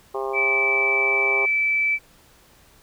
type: harmonic tone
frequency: 133.7 Hz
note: C3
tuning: 38 cents sharp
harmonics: 3 / 4 / 5 / 6 / 7 / 8 / 9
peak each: -27 / -33 / -34 / -32 / -38 / -33 / -39 dBFS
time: 0.14-1.46 s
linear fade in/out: 10 ms
type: tone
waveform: sine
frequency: 2315 Hz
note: D7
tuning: 25 cents flat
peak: -18 dBFS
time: 0.33-1.99 s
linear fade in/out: 50 ms
effects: pink hiss -54 dBFS RMS until 2.82 s

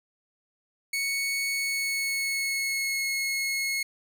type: tone with pitch glide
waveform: sawtooth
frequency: 2217 to 2175 Hz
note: C#7 to C#7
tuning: 0 to -33 cents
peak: -23 dBFS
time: 0.93-3.83 s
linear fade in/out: 5 ms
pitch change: -33 cents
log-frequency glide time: 1.49-3.06 s
effects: none

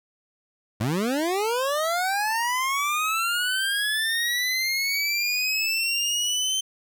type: linear sweep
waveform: 25% pulse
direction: up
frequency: 97.7 to 3113 Hz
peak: -19 dBFS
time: 0.8-6.61 s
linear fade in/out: 10 ms
effects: none

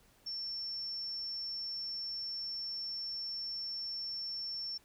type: tone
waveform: sine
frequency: 5420 Hz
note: E8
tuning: 47 cents sharp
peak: -37 dBFS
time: 0.26-4.78 s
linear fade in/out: 10 ms
effects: pink hiss -66 dBFS RMS until 4.84 s

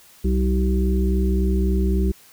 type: harmonic tone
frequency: 63.6 Hz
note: C2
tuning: 48 cents flat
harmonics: 1 / 3 / 5 / 6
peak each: -18 / -23 / -30 / -27 dBFS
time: 0.24-2.12 s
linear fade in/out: 10 ms
effects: white hiss -50 dBFS RMS until 2.32 s

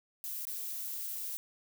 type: noise with dropouts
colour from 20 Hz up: violet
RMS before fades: -39 dBFS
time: 0.24-1.37 s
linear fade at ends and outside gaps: 0 ms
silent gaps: 0.452-0.47 s
effects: none

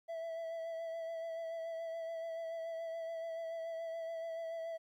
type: tone with vibrato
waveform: triangle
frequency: 659.3 Hz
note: E5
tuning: in tune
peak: -37 dBFS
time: 0.08-4.78 s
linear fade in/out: 20 ms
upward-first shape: sine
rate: 7 Hz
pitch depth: 23 cents each way
effects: 13-bit

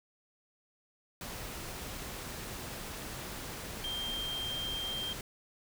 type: tone in noise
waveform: sine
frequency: 3178 Hz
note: G7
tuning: 23 cents sharp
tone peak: -35 dBFS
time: 3.84-5.13 s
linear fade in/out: 2 ms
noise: pink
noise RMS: -42 dBFS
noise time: 1.21-5.21 s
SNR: +4 dB
effects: none

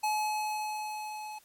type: tone with level ramp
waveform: square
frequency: 853 Hz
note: G#5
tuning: 46 cents sharp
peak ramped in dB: -27 to -40 dBFS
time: 0.03-1.39 s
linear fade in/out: 10 ms
effects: white hiss -62 dBFS RMS until 1.44 s + MP3 64 kbps

